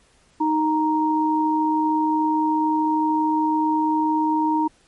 sine tone pair together, 311.1 / 933.2 Hz, D#4 / A#5, 0 / +2 cents, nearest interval octave + perfect fifth, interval 1902 cents, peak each -20 dBFS, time 0.4-4.68 s, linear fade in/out 10 ms, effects pink hiss -58 dBFS RMS until 4.87 s + MP3 48 kbps

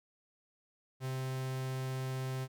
45% pulse tone, 130.81 Hz, C3, in tune, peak -35 dBFS, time 1-2.48 s, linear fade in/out 50 ms, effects none

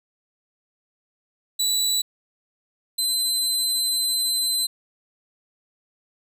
25% pulse tone pair in turn, 3951 / 4053 Hz, B7 / B7, 0 / +44 cents, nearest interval unison, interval 44 cents, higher second, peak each -16 dBFS, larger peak neither, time 1.59-2.02 / 2.98-4.67 s, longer second, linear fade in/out 10 ms, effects none

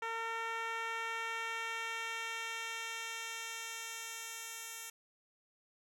10% pulse tone with band-pass filter sweep, 455 Hz, A#4, 42 cents flat, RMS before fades -41 dBFS, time 0.02-4.9 s, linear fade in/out 5 ms, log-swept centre 1100 to 9500 Hz, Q 0.71, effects none

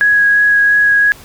sine tone with vibrato, 1661.2 Hz, G#6, in tune, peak -7 dBFS, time 0.01-1.12 s, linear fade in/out 0 ms, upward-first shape sine, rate 2.9 Hz, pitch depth 9 cents each way, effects pink hiss -38 dBFS RMS until 1.24 s

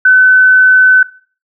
sine tone, 1513 Hz, F#6, 38 cents sharp, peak -3 dBFS, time 0.05-1.03 s, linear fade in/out 5 ms, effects noise-tail reverb RT60 0.4 s tail -18 dB re dry

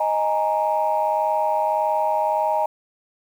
sine chord, D# suspended fourth, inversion none, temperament equal, 622.3 / 830.6 / 932.3 Hz, D#5 / G#5 / A#5, 0 / 0 / 0 cents, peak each -22 dBFS, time 0-2.66 s, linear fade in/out 5 ms, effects tanh soft clip ceiling -10 dBFS + 8-bit

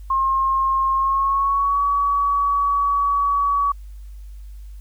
sine tone with pitch glide, 1070 to 1133.6 Hz, C6 to C#6, +38 to +38 cents, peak -16 dBFS, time 0.1-3.72 s, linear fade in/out 5 ms, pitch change +100 cents, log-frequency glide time 0.94-1.82 s, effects added 50 Hz sine -34 dBFS peak until 4.8 s + white hiss -60 dBFS RMS until 4.8 s

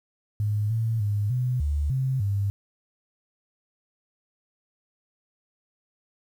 sine tone with pitch steps, 104.9 / 113 / 103.1 / 125.6 / 73.1 / 131.8 / 100 Hz, G#2 / A2 / G#2 / B2 / D2 / C3 / G2, +18 / +47 / -12 / +30 / -7 / +13 / +35 cents, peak -22 dBFS, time 0.4-2.5 s, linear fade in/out 0 ms, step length 300 ms, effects 9-bit

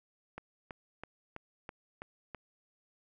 click train, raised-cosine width 0.5 ms, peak -27 dBFS, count 7, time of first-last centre 0.38-2.347 s, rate 3.05 Hz, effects none

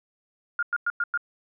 sine tone bursts, 1416 Hz, F6, 23 cents sharp, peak -22 dBFS, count 5, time 0.59-1.175 s, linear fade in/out 2 ms, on 37 ms, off 100 ms, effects none

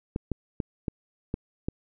clicks, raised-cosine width 3 ms, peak -15 dBFS, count 6, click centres 0.161 / 0.317 / 0.602 / 0.882 / 1.341 / 1.685 s, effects none

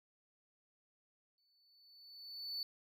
triangle tone with exponential growth, 4483 Hz, C#8, 19 cents sharp, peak -36 dBFS, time 1.38-2.63 s, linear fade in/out 1 ms, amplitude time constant 270 ms, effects none

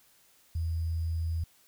sine tone with sample-and-hold, 82.1 Hz, E2, 6 cents flat, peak -28 dBFS, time 0.55-1.44 s, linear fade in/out 5 ms, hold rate 4900 Hz, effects white hiss -63 dBFS RMS until 1.67 s

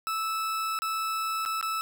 40% pulse tone with dropouts, 1311 Hz, E6, 10 cents flat, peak -27 dBFS, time 0.07-1.81 s, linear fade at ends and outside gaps 0 ms, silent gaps 0.789-0.82 / 1.452-1.46 / 1.612-1.627 s, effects none

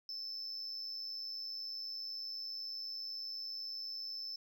triangle tone with amplitude modulation, 5274 Hz, E8, in tune, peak -35 dBFS, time 0.09-4.36 s, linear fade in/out 2 ms, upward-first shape sine, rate 100 Hz, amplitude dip 70%, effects tanh soft clip ceiling -35 dBFS

